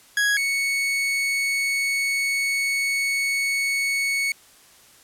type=tone pair in turn; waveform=40% pulse; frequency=1661.2 / 2217 Hz; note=G#6 / C#7; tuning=0 / 0 cents; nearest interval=perfect fourth; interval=500 cents; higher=second; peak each=-17 / -20 dBFS; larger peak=first; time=0.17-0.37 / 0.37-4.32 s; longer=second; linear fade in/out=2 ms; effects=white hiss -52 dBFS RMS until 5.03 s + low-pass 12000 Hz 12 dB/octave